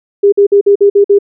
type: tone bursts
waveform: sine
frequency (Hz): 403.4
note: G4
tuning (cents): +50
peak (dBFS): -3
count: 7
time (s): 0.23-1.188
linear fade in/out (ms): 10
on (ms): 94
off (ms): 50
effects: none

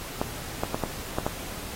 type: clicks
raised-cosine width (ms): 1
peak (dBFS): -11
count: 6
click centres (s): 0.215 / 0.635 / 0.745 / 0.837 / 1.185 / 1.265
effects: pink hiss -38 dBFS RMS until 1.75 s + AAC 48 kbps

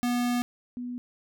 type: tone pair in turn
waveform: square / sine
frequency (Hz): 243.5 / 245.5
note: B3 / B3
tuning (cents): -24 / -10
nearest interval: unison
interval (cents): 14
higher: second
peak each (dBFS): -25 / -32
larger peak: first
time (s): 0.03-0.42 / 0.77-0.98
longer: first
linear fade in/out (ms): 0
effects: none

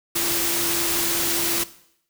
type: tone in noise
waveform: sine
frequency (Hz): 340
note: F4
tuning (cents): -46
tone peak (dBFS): -31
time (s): 0.15-1.64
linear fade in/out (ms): 10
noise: white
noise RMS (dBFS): -23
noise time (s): 0.15-1.64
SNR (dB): -11
effects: noise-tail reverb RT60 0.7 s tail -17 dB re dry

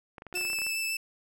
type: clicks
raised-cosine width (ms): 0.5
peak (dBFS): -28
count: 12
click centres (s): 0.182 / 0.221 / 0.267 / 0.327 / 0.374 / 0.412 / 0.451 / 0.501 / 0.532 / 0.587 / 0.618 / 0.666
type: tone with exponential decay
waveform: 35% pulse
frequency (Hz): 360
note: F#4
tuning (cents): -47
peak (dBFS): -35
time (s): 0.34-0.77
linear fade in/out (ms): 0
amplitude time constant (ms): 93
type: tone with vibrato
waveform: sawtooth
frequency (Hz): 2637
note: E7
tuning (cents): 0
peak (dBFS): -26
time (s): 0.35-0.97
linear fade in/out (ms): 5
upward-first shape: sine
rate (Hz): 7.3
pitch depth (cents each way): 10
effects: none

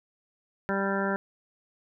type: harmonic tone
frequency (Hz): 196.4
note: G3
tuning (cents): +4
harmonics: 1 / 2 / 3 / 4 / 5 / 7 / 8 / 9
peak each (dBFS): -30 / -32 / -33 / -37 / -36 / -34 / -35 / -38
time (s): 0.69-1.16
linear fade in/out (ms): 0
effects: none

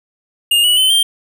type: tone with pitch steps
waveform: square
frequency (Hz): 2831 / 2939 / 3052 / 3169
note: F7 / F#7 / G7 / G7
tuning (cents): +23 / -12 / -47 / +18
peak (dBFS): -10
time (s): 0.51-1.03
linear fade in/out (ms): 5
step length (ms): 130
effects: none

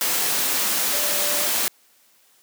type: tone in noise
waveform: sine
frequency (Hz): 587.3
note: D5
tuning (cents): 0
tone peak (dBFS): -32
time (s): 0.93-1.47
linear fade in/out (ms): 0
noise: white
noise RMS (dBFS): -22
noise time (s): 0.01-1.68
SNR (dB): -13
effects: white hiss -58 dBFS RMS until 2.42 s + high-pass 200 Hz 12 dB/octave

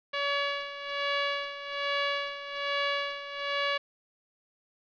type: tone with tremolo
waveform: 10% pulse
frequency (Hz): 567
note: C#5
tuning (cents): +39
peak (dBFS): -18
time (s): 0.13-3.78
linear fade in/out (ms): 10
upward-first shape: sine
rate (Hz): 1.2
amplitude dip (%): 75
effects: resampled to 11025 Hz + 9-bit

